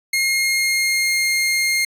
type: tone with pitch glide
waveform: sawtooth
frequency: 2141 to 2126 Hz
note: C7 to C7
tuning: +39 to +27 cents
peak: -13 dBFS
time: 0.13-1.85 s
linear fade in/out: 5 ms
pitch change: -12 cents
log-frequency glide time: 0.28-1.29 s
effects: resampled to 32000 Hz